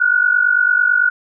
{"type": "tone pair together", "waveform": "sine", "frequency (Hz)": [1439, 1488], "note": ["F#6", "F#6"], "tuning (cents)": [-49, 9], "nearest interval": "minor second", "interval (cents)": 58, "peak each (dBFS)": -14, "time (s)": [0, 1.1], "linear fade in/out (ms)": 10, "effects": []}